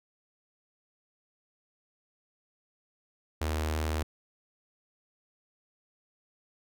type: tone with notch filter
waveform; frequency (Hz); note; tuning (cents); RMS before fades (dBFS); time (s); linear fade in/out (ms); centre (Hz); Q
sawtooth; 77.78; D#2; 0; -31; 3.41-4.03; 5; 160; 1
effects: none